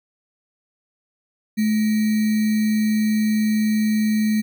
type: tone with sample-and-hold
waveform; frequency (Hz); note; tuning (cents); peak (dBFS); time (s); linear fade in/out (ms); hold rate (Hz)
sine; 215.4; A3; -37; -16; 1.57-4.42; 20; 2100
effects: none